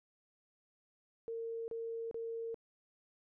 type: tone bursts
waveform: sine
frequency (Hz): 457.5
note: A#4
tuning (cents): -32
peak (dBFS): -38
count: 3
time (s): 1.28-2.544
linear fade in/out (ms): 0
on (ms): 400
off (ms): 32
effects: none